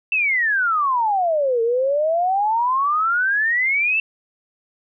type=exponential two-way sweep; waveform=sine; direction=down then up; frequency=2694 to 450.5 to 2694 Hz; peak=-16 dBFS; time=0.12-4 s; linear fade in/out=2 ms; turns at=1.62 s; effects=none